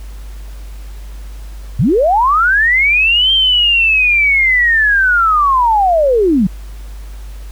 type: linear two-way sweep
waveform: sine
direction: up then down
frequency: 92.5 to 3173 to 170.4 Hz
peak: -8 dBFS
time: 1.79-6.47 s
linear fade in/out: 5 ms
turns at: 3.32 s
effects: added 50 Hz sine -26 dBFS peak until 7.51 s + pink hiss -43 dBFS RMS until 7.51 s